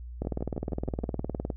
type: two click trains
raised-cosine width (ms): 2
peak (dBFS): -17 / -22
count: 26 / 7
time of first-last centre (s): 0.22-1.502 / 0.25-1.193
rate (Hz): 19.5 / 6.36
effects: noise-tail reverb RT60 0.1 s tail -23 dB re dry + added 60 Hz sine -38 dBFS peak until 1.56 s